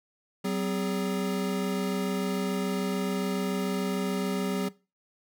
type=tone cluster; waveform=square; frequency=189.2 / 256.1 / 409.1 Hz; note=F#3 / C4 / G#4; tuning=+39 / -37 / -26 cents; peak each=-30 / -35 / -35 dBFS; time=0.44-4.69 s; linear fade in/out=10 ms; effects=noise-tail reverb RT60 0.3 s tail -20 dB re dry